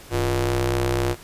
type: ring-modulated tone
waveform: sawtooth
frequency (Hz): 127.9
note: C3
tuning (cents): -39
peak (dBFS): -13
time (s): 0.1-1.16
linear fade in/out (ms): 50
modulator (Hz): 224
effects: pink hiss -44 dBFS RMS until 1.23 s + resampled to 32000 Hz